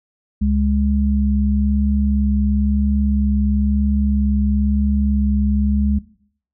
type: tone pair together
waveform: sine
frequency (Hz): 69.3 / 206.9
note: C#2 / G#3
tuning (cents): 0 / -6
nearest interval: octave + perfect fifth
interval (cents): 1894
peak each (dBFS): -17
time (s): 0.41-5.99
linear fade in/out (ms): 10
effects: noise-tail reverb RT60 0.6 s tail -18 dB re dry